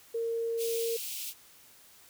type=tone; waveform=sine; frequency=460 Hz; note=A#4; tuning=23 cents flat; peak=-29 dBFS; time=0.14-0.97 s; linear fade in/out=10 ms
type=high-pass noise; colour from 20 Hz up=white; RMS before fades=-38 dBFS; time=0.57-1.34 s; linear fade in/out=50 ms; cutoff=2400 Hz; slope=48 dB/octave
effects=white hiss -57 dBFS RMS until 2.09 s